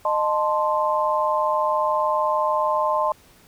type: chord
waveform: sine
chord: A diminished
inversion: second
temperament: equal with one note detuned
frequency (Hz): 614.8 / 880 / 1046.5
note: Eb5 / A5 / C6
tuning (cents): -21 / 0 / 0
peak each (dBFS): -23 / -24 / -22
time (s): 0.05-3.12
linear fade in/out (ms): 2
effects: pink hiss -53 dBFS RMS until 3.47 s